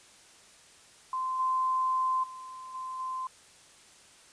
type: tone with level steps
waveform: sine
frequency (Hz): 1036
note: C6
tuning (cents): -17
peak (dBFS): -29 / -25 / -41 / -35 / -32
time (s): 1.13-3.27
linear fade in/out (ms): 2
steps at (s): 1.39 / 2.23 / 2.74 / 2.99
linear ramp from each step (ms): 10
effects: white hiss -56 dBFS RMS until 4.32 s + resampled to 22050 Hz